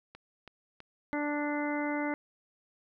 click train, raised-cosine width 0.3 ms, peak -31 dBFS, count 4, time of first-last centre 0.15-1.13 s, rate 3.06 Hz
harmonic tone, 293.7 Hz, D4, in tune, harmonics 1 / 2 / 3 / 4 / 5 / 6 / 7, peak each -32 / -37 / -38 / -45 / -41 / -47 / -39 dBFS, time 1.13-2.14 s, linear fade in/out 0 ms
effects none

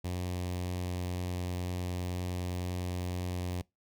sawtooth tone with notch filter, 89.8 Hz, F2, 49 cents sharp, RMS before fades -35 dBFS, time 0.04-3.62 s, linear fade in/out 10 ms, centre 1400 Hz, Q 1.5, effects noise-tail reverb RT60 0.2 s tail -24 dB re dry

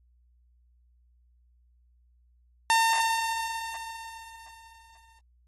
sawtooth tone with exponential decay, 907 Hz, A#5, 48 cents flat, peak -15 dBFS, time 2.7-5.19 s, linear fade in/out 0 ms, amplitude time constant 540 ms, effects added 60 Hz sine -60 dBFS peak until 5.47 s + AAC 32 kbps

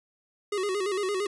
square tone with vibrato, 392 Hz, G4, in tune, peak -27 dBFS, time 0.52-1.27 s, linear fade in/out 5 ms, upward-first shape square, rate 8.8 Hz, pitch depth 87 cents each way, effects resampled to 24000 Hz

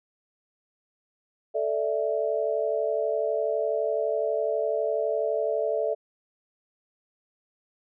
sine chord, A suspended fourth, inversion none, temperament equal, 440 / 587.3 / 659.3 Hz, A4 / D5 / E5, 0 / 0 / 0 cents, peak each -28 dBFS, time 1.54-5.95 s, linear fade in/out 20 ms, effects none

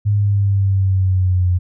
sine exponential sweep, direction down, 103.83 to 89.1 Hz, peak -12 dBFS, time 0.05-1.59 s, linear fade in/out 20 ms, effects none

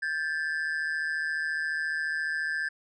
triangle ring-modulated tone, 1661.2 Hz, G#6, in tune, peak -23 dBFS, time 0.02-2.69 s, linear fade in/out 10 ms, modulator 77.2 Hz, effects resampled to 22050 Hz

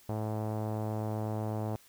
sawtooth tone with low-pass filter, 108 Hz, A2, 32 cents flat, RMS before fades -34 dBFS, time 0.09-1.76 s, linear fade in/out 0 ms, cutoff 770 Hz, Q 2, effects white hiss -60 dBFS RMS until 1.88 s

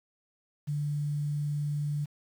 sine tone, 146.9 Hz, D3, 1 cent sharp, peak -28 dBFS, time 0.67-2.06 s, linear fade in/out 20 ms, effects 9-bit

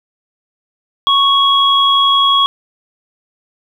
sine tone pair together, 1108.7 / 3320 Hz, C#6 / G#7, 0 / -1 cents, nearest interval octave + perfect fifth, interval 1899 cents, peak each -11 dBFS, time 1.07-2.46 s, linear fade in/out 0 ms, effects 7-bit

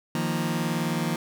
sawtooth chord, Eb suspended second, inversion none, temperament just, 155.56 / 175.01 / 233.3 Hz, Eb3 / F3 / Bb3, 0 / +4 / +2 cents, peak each -25 dBFS, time 0.15-1.16 s, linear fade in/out 2 ms, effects none

